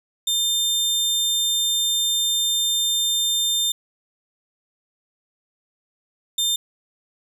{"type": "tone bursts at uneven times", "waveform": "sawtooth", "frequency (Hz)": 3600, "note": "A7", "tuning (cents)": 39, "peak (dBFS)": -16, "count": 2, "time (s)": [[0.27, 3.72], [6.38, 6.56]], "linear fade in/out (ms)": 5, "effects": []}